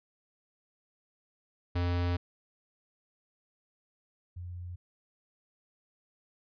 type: tone pair in turn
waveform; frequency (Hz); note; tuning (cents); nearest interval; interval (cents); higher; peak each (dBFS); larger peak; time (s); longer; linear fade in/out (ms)
square / sine; 87.9 / 88.46; F2 / F2; +12 / +23; unison; 11; second; -28 / -38; first; 1.75-2.17 / 4.36-4.76; first; 10
effects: resampled to 11025 Hz